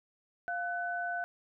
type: tone pair together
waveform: sine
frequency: 701 / 1500 Hz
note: F5 / F#6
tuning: +6 / +23 cents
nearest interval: octave + minor second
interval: 1317 cents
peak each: -35 / -35 dBFS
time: 0.48-1.24 s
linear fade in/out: 0 ms
effects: none